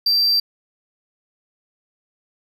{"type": "tone", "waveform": "triangle", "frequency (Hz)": 4696, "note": "D8", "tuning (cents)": -1, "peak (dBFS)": -13, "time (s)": [0.06, 0.4], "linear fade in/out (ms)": 5, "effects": []}